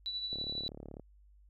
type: tone with tremolo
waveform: sine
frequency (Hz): 3951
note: B7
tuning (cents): 0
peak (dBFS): -33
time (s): 0.06-0.68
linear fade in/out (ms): 0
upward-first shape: triangle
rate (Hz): 12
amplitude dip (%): 55
type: click train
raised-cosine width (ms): 2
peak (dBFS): -32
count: 25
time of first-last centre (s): 0.33-0.997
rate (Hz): 36
effects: added 50 Hz sine -58 dBFS peak until 1.49 s